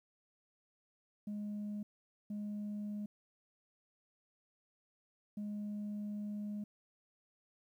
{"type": "tone bursts at uneven times", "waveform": "sine", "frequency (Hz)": 207.7, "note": "G#3", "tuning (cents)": 0, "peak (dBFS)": -36, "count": 3, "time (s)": [[1.27, 1.83], [2.3, 3.06], [5.37, 6.64]], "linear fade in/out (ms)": 5, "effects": ["tanh soft clip ceiling -37 dBFS", "12-bit"]}